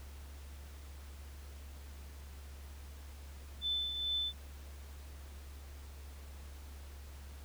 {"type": "tone with tremolo", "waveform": "sine", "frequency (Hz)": 3520, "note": "A7", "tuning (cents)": 0, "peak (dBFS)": -31, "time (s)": [3.61, 4.33], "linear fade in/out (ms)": 50, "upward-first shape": "triangle", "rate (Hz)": 2.3, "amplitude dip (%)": 55, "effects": ["added 70 Hz sine -47 dBFS peak until 7.44 s", "pink hiss -58 dBFS RMS until 7.44 s"]}